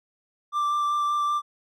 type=tone with vibrato; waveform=triangle; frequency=1178 Hz; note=D6; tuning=5 cents sharp; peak=-20 dBFS; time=0.52-1.42 s; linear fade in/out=50 ms; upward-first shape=sine; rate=5.2 Hz; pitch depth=10 cents each way; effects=none